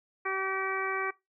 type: harmonic tone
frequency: 383.9 Hz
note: G4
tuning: 36 cents flat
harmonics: 1 / 2 / 3 / 4 / 5 / 6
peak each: -35 / -39 / -33 / -37 / -37 / -37 dBFS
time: 0.25-1.11 s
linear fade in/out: 10 ms
effects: noise-tail reverb RT60 0.2 s tail -21 dB re dry